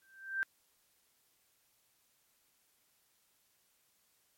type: tone with exponential growth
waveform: sine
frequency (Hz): 1568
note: G6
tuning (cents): 0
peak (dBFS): -28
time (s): 0.02-0.43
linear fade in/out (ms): 0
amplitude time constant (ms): 88
effects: white hiss -73 dBFS RMS until 4.37 s + MP3 64 kbps